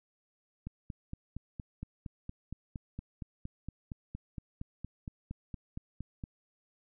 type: click train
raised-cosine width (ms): 5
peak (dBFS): -27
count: 25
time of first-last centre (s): 0.67-6.238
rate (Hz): 4.31
effects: none